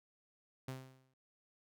sawtooth tone with exponential decay, 130.81 Hz, C3, in tune, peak -36 dBFS, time 0.68-1.14 s, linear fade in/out 5 ms, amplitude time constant 100 ms, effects none

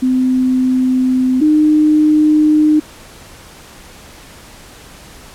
sine tone pair in turn, 256.6 / 305.2 Hz, C4 / D#4, -34 / -33 cents, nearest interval minor third, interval 301 cents, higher second, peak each -10 / -7 dBFS, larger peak second, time 0.02-1.41 / 1.41-2.8 s, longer neither, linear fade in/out 10 ms, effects pink hiss -38 dBFS RMS until 5.34 s + low-pass 12000 Hz 12 dB/octave

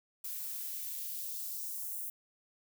violet noise with high-pass filter sweep, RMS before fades -40 dBFS, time 0.24-2.1 s, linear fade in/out 5 ms, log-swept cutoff 880 to 9700 Hz, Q 1.1, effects none

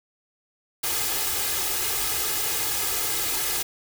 white noise with comb filter, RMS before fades -26 dBFS, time 0.83-3.63 s, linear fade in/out 10 ms, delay 2.4 ms, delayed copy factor +0.7, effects none

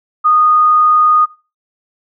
sine tone, 1234 Hz, D#6, 15 cents flat, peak -7 dBFS, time 0.24-1.26 s, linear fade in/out 20 ms, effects noise-tail reverb RT60 0.3 s tail -19 dB re dry

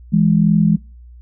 sine tone pair together, 164.85 / 207.7 Hz, E3 / G#3, 0 / 0 cents, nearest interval major third, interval 400 cents, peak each -13 dBFS, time 0.12-0.77 s, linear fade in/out 20 ms, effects noise-tail reverb RT60 0.4 s tail -25 dB re dry + added 60 Hz sine -37 dBFS peak until 1.21 s

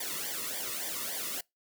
white noise with flanger, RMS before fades -36 dBFS, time 0-1.41 s, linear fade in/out 5 ms, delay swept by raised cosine 0.74 to 1.3 ms, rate 3.5 Hz, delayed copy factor -0.95, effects noise-tail reverb RT60 0.2 s tail -26 dB re dry

